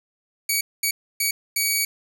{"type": "tone bursts at uneven times", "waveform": "10% pulse", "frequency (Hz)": 2260, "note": "C#7", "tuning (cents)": 33, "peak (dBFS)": -11, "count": 4, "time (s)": [[0.49, 0.61], [0.83, 0.91], [1.2, 1.31], [1.56, 1.85]], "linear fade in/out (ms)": 5, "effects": []}